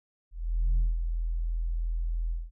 sine tone with ADSR envelope, 41.5 Hz, E1, 12 cents sharp, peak -18 dBFS, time 0.31-2.51 s, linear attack 470 ms, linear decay 180 ms, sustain -8 dB, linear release 200 ms, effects tanh soft clip ceiling -20 dBFS

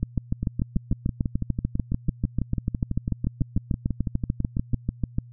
two click trains, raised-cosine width 5 ms, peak -11 / -13 dBFS, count 36 / 27, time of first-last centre 0.03-5.185 / 0.43-4.735 s, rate 6.79 / 6.04 Hz, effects added 120 Hz sine -43 dBFS peak until 5.32 s

